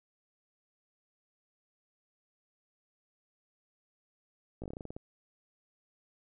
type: slowing click train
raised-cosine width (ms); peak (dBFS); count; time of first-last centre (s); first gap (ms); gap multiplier
2; -28; 11; 4.62-4.965; 17; 1.15
effects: none